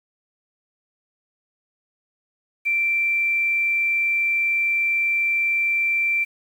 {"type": "tone with quantisation", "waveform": "sine", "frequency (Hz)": 2349, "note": "D7", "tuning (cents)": 0, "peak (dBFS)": -18, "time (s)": [2.65, 6.25], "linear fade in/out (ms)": 20, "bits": 8, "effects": []}